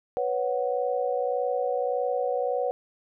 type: chord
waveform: sine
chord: B suspended second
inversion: none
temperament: just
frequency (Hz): 493.9 / 555.6 / 740.8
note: B4 / C#5 / F#5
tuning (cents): 0 / +4 / +2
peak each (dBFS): -27 / -29 / -30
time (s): 0.17-2.71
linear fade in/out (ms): 0
effects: none